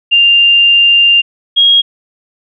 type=tone pair in turn; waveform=sine; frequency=2794 / 3277 Hz; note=F7 / G#7; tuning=0 / -24 cents; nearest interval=minor third; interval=276 cents; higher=second; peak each=-4 dBFS; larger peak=neither; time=0.11-1.22 / 1.56-1.82 s; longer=first; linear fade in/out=20 ms; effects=none